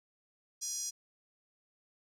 5% pulse tone with high-pass filter, 830.6 Hz, G#5, in tune, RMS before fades -38 dBFS, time 0.61-0.91 s, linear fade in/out 20 ms, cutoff 5800 Hz, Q 5.4, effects none

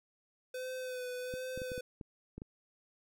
square tone with vibrato, 506 Hz, B4, 42 cents sharp, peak -39 dBFS, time 0.54-1.81 s, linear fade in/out 5 ms, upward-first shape sine, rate 1.3 Hz, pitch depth 27 cents each way
clicks, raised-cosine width 3 ms, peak -31 dBFS, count 8, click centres 1.339 / 1.576 / 1.618 / 1.718 / 1.779 / 2.012 / 2.38 / 2.419 s
effects none

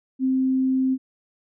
sine tone, 261.6 Hz, C4, in tune, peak -18 dBFS, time 0.19-0.98 s, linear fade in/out 50 ms, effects none

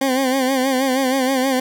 20% pulse tone with vibrato, 262.9 Hz, C4, 8 cents sharp, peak -11 dBFS, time 0.01-1.6 s, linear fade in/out 5 ms, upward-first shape sine, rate 6.3 Hz, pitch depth 68 cents each way, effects none

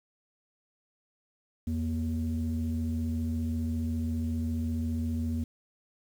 sine tone pair together, 83.9 / 237 Hz, E2 / A#3, +31 / +29 cents, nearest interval octave + tritone, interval 1798 cents, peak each -29 / -30 dBFS, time 1.67-5.44 s, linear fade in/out 5 ms, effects tanh soft clip ceiling -23 dBFS + 9-bit

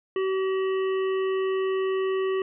harmonic tone with a mistuned harmonic, 381.1 Hz, G4, 49 cents flat, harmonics 1 / 3 / 5 / 7 / 8, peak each -23 / -35 / -39 / -45 / -44 dBFS, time 0.16-2.42 s, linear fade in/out 2 ms, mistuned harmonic 8, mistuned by -49 cents, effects none

